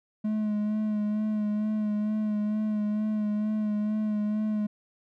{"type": "tone with vibrato", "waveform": "triangle", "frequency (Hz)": 212.1, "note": "G#3", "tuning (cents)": 37, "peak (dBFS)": -23, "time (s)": [0.24, 4.67], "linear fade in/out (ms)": 10, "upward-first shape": "sine", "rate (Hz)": 2.2, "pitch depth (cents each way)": 25, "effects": []}